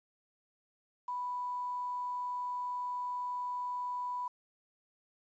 sine tone with quantisation, 987.8 Hz, B5, in tune, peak -34 dBFS, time 1.08-4.28 s, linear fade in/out 5 ms, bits 10, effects resampled to 16000 Hz

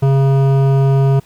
sine tone with hard clipping, 136.3 Hz, C#3, 29 cents flat, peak -11 dBFS, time 0.02-1.2 s, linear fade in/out 10 ms, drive 13 dB, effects pink hiss -49 dBFS RMS until 1.25 s

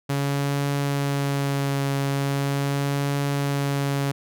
sawtooth tone with vibrato, 140.1 Hz, C#3, 19 cents sharp, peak -18 dBFS, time 0.09-4.12 s, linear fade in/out 10 ms, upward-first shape triangle, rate 0.4 Hz, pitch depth 19 cents each way, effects none

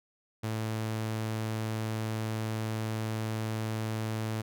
sawtooth tone, 110 Hz, A2, in tune, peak -27 dBFS, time 0.43-4.42 s, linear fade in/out 10 ms, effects none

